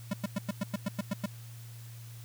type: tone bursts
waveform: square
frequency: 200 Hz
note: G3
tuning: 35 cents sharp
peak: -29 dBFS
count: 10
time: 0.11-1.26 s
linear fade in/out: 5 ms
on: 25 ms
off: 100 ms
effects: added 116 Hz sine -44 dBFS peak until 2.24 s + white hiss -55 dBFS RMS until 2.24 s